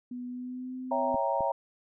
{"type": "tone with pitch glide", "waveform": "sine", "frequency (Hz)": [246.9, 256.3], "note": ["B3", "C4"], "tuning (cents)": [0, -36], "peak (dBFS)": -35, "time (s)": [0.11, 1.16], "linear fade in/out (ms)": 5, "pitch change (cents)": 64, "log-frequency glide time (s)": [0.27, 0.76]}
{"type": "chord", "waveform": "sine", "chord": "C# diminished seventh", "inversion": "none", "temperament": "equal", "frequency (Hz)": [554.4, 659.3, 784, 932.3], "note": ["C#5", "E5", "G5", "Bb5"], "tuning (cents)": [0, 0, 0, 0], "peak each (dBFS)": [-31, -32, -33, -30], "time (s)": [0.91, 1.52], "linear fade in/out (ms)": 5}
{"type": "clicks", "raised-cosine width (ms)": 3, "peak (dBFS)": -28, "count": 2, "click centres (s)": [1.144, 1.407]}
{"effects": []}